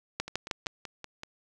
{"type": "two click trains", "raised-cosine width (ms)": 0.2, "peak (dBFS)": [-12, -22], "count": [4, 6], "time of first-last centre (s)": [[0.2, 0.668], [0.28, 1.234]], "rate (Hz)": [6.41, 5.24], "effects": []}